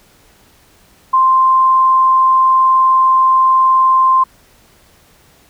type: tone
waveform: sine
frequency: 1046.5 Hz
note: C6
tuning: in tune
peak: -7 dBFS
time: 1.13-4.24 s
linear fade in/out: 10 ms
effects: pink hiss -49 dBFS RMS until 5.49 s